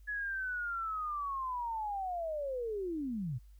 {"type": "linear sweep", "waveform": "sine", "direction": "down", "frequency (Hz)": [1701, 110], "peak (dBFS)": -34, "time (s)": [0.07, 3.39], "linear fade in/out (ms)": 20, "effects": ["added 50 Hz sine -53 dBFS peak until 3.59 s", "white hiss -75 dBFS RMS until 3.59 s"]}